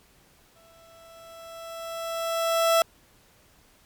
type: tone with exponential growth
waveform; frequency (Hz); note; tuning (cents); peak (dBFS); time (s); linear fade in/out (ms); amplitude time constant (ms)
30% pulse; 663; E5; +10; -14; 0.56-2.82; 1; 490
effects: pink hiss -59 dBFS RMS until 3.85 s + MP3 96 kbps